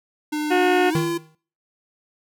square tone with pitch glide, 301.5 to 340.4 Hz, D4 to F4, +46 to -44 cents, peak -23 dBFS, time 0.32-1.18 s, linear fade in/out 10 ms, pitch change +210 cents, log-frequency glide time 0.9-0.96 s
harmonic tone, 362.4 Hz, F#4, 36 cents flat, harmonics 1 / 2 / 3 / 4 / 5 / 6 / 7 / 8 / 9, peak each -18 / -21 / -35 / -27 / -29 / -36 / -30 / -36 / -39 dBFS, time 0.5-0.91 s, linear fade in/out 20 ms
square tone with exponential decay, 157.2 Hz, D#3, 18 cents sharp, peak -18 dBFS, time 0.95-1.35 s, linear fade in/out 2 ms, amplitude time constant 85 ms
effects noise-tail reverb RT60 0.4 s tail -20 dB re dry

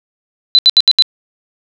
sine tone bursts, 4015 Hz, B7, 28 cents sharp, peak -3 dBFS, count 5, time 0.55-1.023 s, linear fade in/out 0 ms, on 37 ms, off 72 ms, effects none

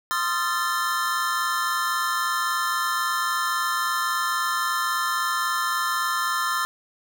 square chord, F dominant seventh, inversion second, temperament equal with one note detuned, 1046.5 / 1244.5 / 1368.2 / 1760 Hz, C6 / Eb6 / F6 / A6, 0 / 0 / -36 / 0 cents, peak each -29 dBFS, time 0.11-6.65 s, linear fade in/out 0 ms, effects none

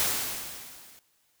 white noise with level ramp, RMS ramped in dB -25 to -54 dBFS, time 0-0.99 s, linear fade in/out 0 ms, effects white hiss -69 dBFS RMS until 1.4 s

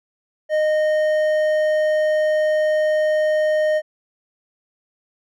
triangle tone with hard clipping, 616 Hz, D#5, 17 cents flat, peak -17 dBFS, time 0.49-3.82 s, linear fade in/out 50 ms, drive 10 dB, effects none

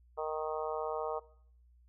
harmonic tone, 155.56 Hz, D#3, in tune, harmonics 3 / 4 / 5 / 6 / 7 / 8, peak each -37 / -39 / -41 / -43 / -44 / -45 dBFS, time 0.17-1.2 s, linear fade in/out 20 ms, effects noise-tail reverb RT60 0.6 s tail -20 dB re dry + added 60 Hz sine -60 dBFS peak until 1.88 s

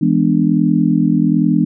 sine chord, E dominant seventh, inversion none, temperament just, 164.81 / 206 / 247.2 / 296.7 Hz, E3 / G#3 / B3 / D4, 0 / -14 / +2 / +18 cents, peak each -16 dBFS, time 0.01-1.65 s, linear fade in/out 10 ms, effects none

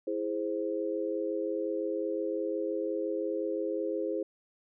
sine chord, E augmented, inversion none, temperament equal, 329.6 / 415.3 / 523.3 Hz, E4 / G#4 / B#4, 0 / 0 / 0 cents, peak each -34 dBFS, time 0.07-4.23 s, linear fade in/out 5 ms, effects none

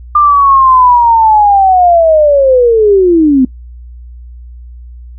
sine linear sweep, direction down, 1200 to 250 Hz, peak -3 dBFS, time 0.15-3.45 s, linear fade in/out 5 ms, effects noise-tail reverb RT60 0.1 s tail -20 dB re dry + added 60 Hz sine -27 dBFS peak until 5.18 s

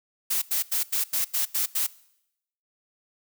blue noise bursts, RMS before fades -25 dBFS, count 8, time 0.3-1.869 s, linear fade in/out 10 ms, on 120 ms, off 87 ms, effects noise-tail reverb RT60 0.8 s tail -21 dB re dry

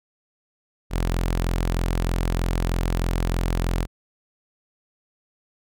sawtooth tone, 43.19 Hz, F1, 18 cents flat, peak -17 dBFS, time 0.9-3.87 s, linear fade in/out 50 ms, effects none

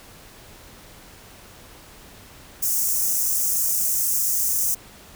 white high-pass noise, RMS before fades -22 dBFS, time 2.62-4.75 s, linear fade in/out 10 ms, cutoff 5800 Hz, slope 48 dB/octave, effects pink hiss -46 dBFS RMS until 5.15 s

